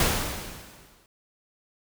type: noise with exponential decay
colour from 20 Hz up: pink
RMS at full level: -21 dBFS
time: 0-1.06 s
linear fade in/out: 2 ms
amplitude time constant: 230 ms
effects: none